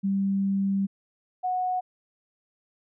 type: tone pair in turn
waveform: sine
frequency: 196 / 734.5 Hz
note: G3 / F#5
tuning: 0 / -13 cents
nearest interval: octave + major seventh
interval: 2287 cents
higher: second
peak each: -22 / -24 dBFS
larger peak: first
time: 0.03-0.87 / 1.43-1.81 s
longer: first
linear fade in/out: 20 ms
effects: none